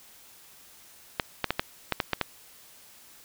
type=clicks; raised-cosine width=0.3 ms; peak=-8 dBFS; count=8; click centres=1.198 / 1.443 / 1.506 / 1.595 / 1.923 / 2.002 / 2.133 / 2.213 s; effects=white hiss -53 dBFS RMS until 3.24 s

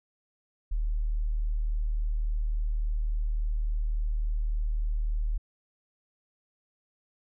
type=tone; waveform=sine; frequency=38.23 Hz; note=D#1; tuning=30 cents flat; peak=-25 dBFS; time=0.71-5.38 s; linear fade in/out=10 ms; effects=none

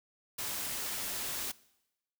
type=noise; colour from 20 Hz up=white; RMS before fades=-37 dBFS; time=0.38-1.52 s; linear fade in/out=10 ms; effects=noise-tail reverb RT60 0.9 s tail -21 dB re dry

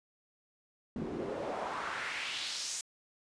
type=noise with band-pass filter sweep; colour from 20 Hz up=pink; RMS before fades=-38 dBFS; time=0.96-2.81 s; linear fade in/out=2 ms; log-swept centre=230 to 7400 Hz; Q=2.1; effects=resampled to 22050 Hz

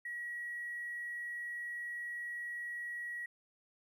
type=tone with hard clipping; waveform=triangle; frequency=1915 Hz; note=A#6; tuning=46 cents sharp; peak=-39 dBFS; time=0.05-3.26 s; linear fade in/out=5 ms; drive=3 dB; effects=none

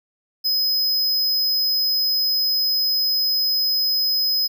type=tone; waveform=square; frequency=5060 Hz; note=D#8; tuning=28 cents sharp; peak=-18 dBFS; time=0.44-4.48 s; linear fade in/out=20 ms; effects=none

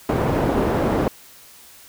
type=low-pass noise; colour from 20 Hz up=white; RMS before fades=-20 dBFS; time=0.09-1.08 s; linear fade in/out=2 ms; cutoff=570 Hz; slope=12 dB/octave; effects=white hiss -46 dBFS RMS until 1.88 s

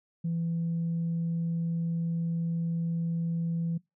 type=tone; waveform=sine; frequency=167.1 Hz; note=E3; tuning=24 cents sharp; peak=-26 dBFS; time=0.24-3.78 s; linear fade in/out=10 ms; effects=noise-tail reverb RT60 0.2 s tail -24 dB re dry + tanh soft clip ceiling -24 dBFS

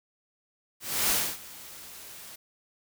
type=noise with ADSR envelope; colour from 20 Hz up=white; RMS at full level=-24 dBFS; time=0.8-2.36 s; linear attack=300 ms; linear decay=270 ms; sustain=-21 dB; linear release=9 ms; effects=none

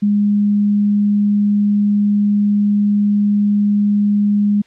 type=tone; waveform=sine; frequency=205.5 Hz; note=G#3; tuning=18 cents flat; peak=-11 dBFS; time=0.02-4.62 s; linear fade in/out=10 ms; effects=white hiss -53 dBFS RMS until 4.66 s + low-pass 4000 Hz 12 dB/octave

